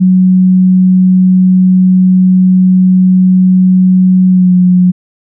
sine tone with pitch glide, 185 to 181.09 Hz, F#3 to F#3, 0 to -37 cents, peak -3 dBFS, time 0-4.92 s, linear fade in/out 20 ms, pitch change -37 cents, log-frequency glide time 4.29-4.53 s, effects none

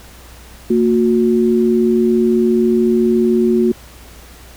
sine tone pair together, 229.5 / 363.6 Hz, A#3 / F#4, -27 / -30 cents, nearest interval minor sixth, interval 797 cents, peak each -13 dBFS, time 0.7-3.72 s, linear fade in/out 5 ms, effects added 60 Hz sine -40 dBFS peak until 4.56 s + pink hiss -41 dBFS RMS until 4.56 s

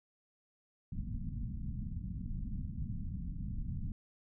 pink low-pass noise, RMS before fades -39 dBFS, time 0.92-3.92 s, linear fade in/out 2 ms, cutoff 230 Hz, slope 48 dB/octave, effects none

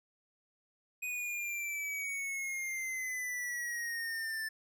square exponential sweep, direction down, 2498 to 1760 Hz, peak -36 dBFS, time 1.02-4.49 s, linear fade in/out 10 ms, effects none

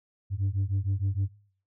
sine beating tone pair, 94.7 / 101.2 Hz, F#2 / G#2, +41 / -44 cents, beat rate 6.5 Hz, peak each -26 dBFS, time 0.3-1.29 s, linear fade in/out 50 ms, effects noise-tail reverb RT60 0.5 s tail -22 dB re dry + tanh soft clip ceiling -22 dBFS

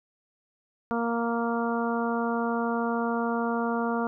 harmonic tone, 233.1 Hz, A#3, in tune, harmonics 1 / 2 / 3 / 4 / 5 / 6, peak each -28 / -31 / -33 / -34 / -35 / -36 dBFS, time 0.91-4.07 s, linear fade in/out 0 ms, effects none

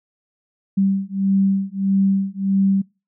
sine beating tone pair, 194 / 195.6 Hz, G3 / G3, -18 / -4 cents, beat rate 1.6 Hz, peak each -19 dBFS, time 0.77-2.82 s, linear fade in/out 10 ms, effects noise-tail reverb RT60 0.3 s tail -26 dB re dry

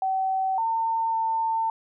sine tone with pitch steps, 763 / 905 / 899 Hz, G5 / A5 / A5, -47 / +48 / +37 cents, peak -22 dBFS, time 0.02-1.7 s, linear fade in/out 2 ms, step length 560 ms, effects none

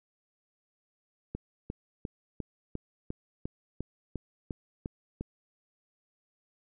click train, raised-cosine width 3 ms, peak -22 dBFS, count 12, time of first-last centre 1.35-5.21 s, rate 2.85 Hz, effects none

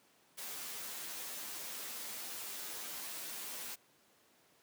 white noise with comb filter, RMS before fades -44 dBFS, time 0.37-3.76 s, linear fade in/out 20 ms, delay 11 ms, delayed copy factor -0.75, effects pink hiss -68 dBFS RMS until 4.62 s + high-pass 200 Hz 12 dB/octave

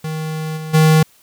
square tone with level steps, 157.1 Hz, D#3, 17 cents sharp, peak -22 / -26 / -9 dBFS, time 0.04-1.03 s, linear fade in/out 5 ms, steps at 0.56 / 0.73 s, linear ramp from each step 20 ms, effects white hiss -52 dBFS RMS until 1.22 s

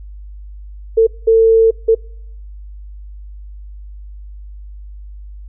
sine tone bursts at uneven times, 450 Hz, A4, 39 cents sharp, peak -6 dBFS, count 3, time 0.97-1.07 / 1.27-1.71 / 1.88-1.95 s, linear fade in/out 10 ms, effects noise-tail reverb RT60 0.7 s tail -26 dB re dry + added 50 Hz sine -30 dBFS peak until 5.48 s

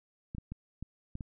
clicks, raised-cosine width 5 ms, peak -27 dBFS, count 6, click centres 0.349 / 0.383 / 0.52 / 0.826 / 1.154 / 1.208 s, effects none

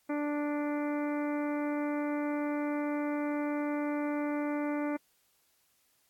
harmonic tone, 293.7 Hz, D4, in tune, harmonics 1 / 2 / 3 / 4 / 5 / 6 / 7 / 8, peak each -31 / -37 / -42 / -45 / -46 / -52 / -47 / -51 dBFS, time 0.09-4.97 s, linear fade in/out 10 ms, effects white hiss -71 dBFS RMS until 6.09 s + AAC 64 kbps

